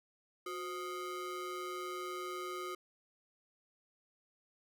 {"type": "ring-modulated tone", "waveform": "square", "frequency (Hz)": 440, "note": "A4", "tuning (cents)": 0, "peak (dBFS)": -37, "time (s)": [0.46, 2.75], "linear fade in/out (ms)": 5, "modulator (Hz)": 804, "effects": []}